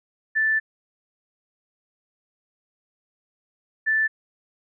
sine tone pair in turn, 1760 / 1760 Hz, A6 / A6, 0 / 0 cents, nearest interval unison, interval 0 cents, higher neither, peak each -18 dBFS, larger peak neither, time 0.35-0.6 / 3.86-4.08 s, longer first, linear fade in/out 20 ms, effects none

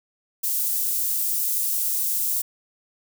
white high-pass noise, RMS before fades -24 dBFS, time 0.43-2.42 s, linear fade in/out 10 ms, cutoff 9500 Hz, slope 12 dB/octave, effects none

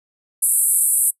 white band-pass noise, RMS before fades -17 dBFS, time 0.42-1.11 s, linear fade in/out 10 ms, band 8200 to 12000 Hz, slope 96 dB/octave, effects noise-tail reverb RT60 0.1 s tail -22 dB re dry

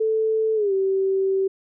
sine tone with pitch glide, 440 to 385.3 Hz, A4 to G4, 0 to -30 cents, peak -18 dBFS, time 0-1.48 s, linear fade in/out 10 ms, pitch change -230 cents, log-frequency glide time 0.55-0.73 s, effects none

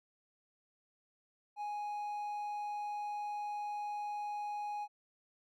triangle tone, 830.6 Hz, G#5, in tune, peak -35 dBFS, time 1.56-4.88 s, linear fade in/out 50 ms, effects none

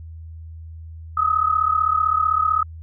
sine tone pair together, 1245.3 / 1281 Hz, D#6 / E6, +1 / -50 cents, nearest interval unison, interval 49 cents, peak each -19 dBFS, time 1.17-2.63 s, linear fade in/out 5 ms, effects added 81 Hz sine -34 dBFS peak until 2.82 s

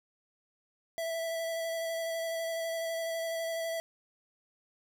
square tone with vibrato, 659.3 Hz, E5, in tune, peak -33 dBFS, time 0.98-3.8 s, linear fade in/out 0 ms, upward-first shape square, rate 12 Hz, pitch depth 11 cents each way, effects none

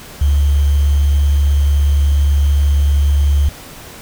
sine tone with sample-and-hold, 71.7 Hz, D2, 41 cents flat, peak -9 dBFS, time 0.21-3.49 s, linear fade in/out 5 ms, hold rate 3150 Hz, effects pink hiss -35 dBFS RMS until 4.01 s

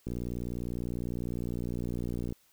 click train, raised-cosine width 3 ms, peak -23 dBFS, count 136, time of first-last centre 0.07-2.324 s, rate 59.9 Hz, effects white hiss -66 dBFS RMS until 2.52 s

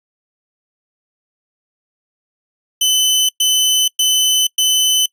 sawtooth tone bursts, 3030 Hz, F#7, 40 cents sharp, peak -8 dBFS, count 4, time 2.81-5.06 s, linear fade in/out 5 ms, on 480 ms, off 110 ms, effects noise-tail reverb RT60 0.1 s tail -23 dB re dry + resampled to 32000 Hz

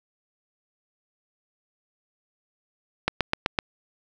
click train, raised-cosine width 0.3 ms, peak -5 dBFS, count 5, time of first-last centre 3.08-3.588 s, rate 7.87 Hz, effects none

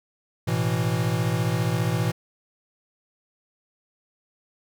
square chord, A suspended second, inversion none, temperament equal with one note detuned, 110 / 124.91 / 164.81 Hz, A2 / B2 / E3, 0 / +20 / 0 cents, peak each -27 dBFS, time 0.47-2.12 s, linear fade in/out 10 ms, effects none

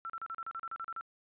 sine tone bursts, 1342 Hz, E6, 31 cents sharp, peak -37 dBFS, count 12, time 0.05-1.01 s, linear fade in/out 0 ms, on 47 ms, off 36 ms, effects resampled to 8000 Hz

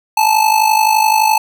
square tone with amplitude modulation, 870 Hz, A5, 20 cents flat, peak -7 dBFS, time 0.17-1.38 s, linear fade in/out 5 ms, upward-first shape sine, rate 51.7 Hz, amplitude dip 70%, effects none

